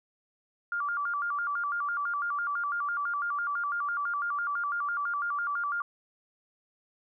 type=tone with vibrato; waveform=sine; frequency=1275 Hz; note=D#6; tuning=42 cents sharp; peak=-28 dBFS; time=0.72-5.82 s; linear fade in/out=2 ms; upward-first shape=square; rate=6 Hz; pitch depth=170 cents each way; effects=none